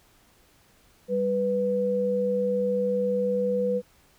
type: tone pair together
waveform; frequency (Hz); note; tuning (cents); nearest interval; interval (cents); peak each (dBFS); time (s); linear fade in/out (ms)
sine; 196 / 493.9; G3 / B4; 0 / 0; octave + major third; 1600; -29 / -23; 1.08-3.82; 50
effects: pink hiss -60 dBFS RMS until 4.18 s